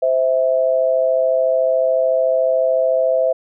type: tone pair together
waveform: sine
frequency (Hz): 519.2 / 653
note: C5 / E5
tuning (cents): -13 / -17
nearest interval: major third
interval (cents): 396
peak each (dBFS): -16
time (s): 0.02-3.33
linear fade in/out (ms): 10
effects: none